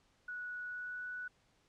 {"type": "tone with pitch glide", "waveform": "sine", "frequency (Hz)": [1469, 1480.1], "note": ["F#6", "F#6"], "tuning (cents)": [-13, 0], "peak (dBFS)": -40, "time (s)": [0.28, 1.28], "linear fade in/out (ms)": 5, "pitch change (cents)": 13, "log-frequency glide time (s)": [0.66, 1.07], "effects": ["pink hiss -72 dBFS RMS until 1.68 s", "low-pass 7000 Hz 12 dB/octave"]}